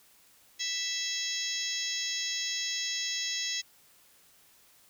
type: harmonic tone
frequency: 659.3 Hz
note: E5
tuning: in tune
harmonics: 3 / 4 / 5 / 6 / 7 / 8 / 9 / 10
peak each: -39 / -42 / -38 / -38 / -45 / -36 / -46 / -37 dBFS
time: 0.59-3.62 s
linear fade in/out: 20 ms
effects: white hiss -61 dBFS RMS until 4.89 s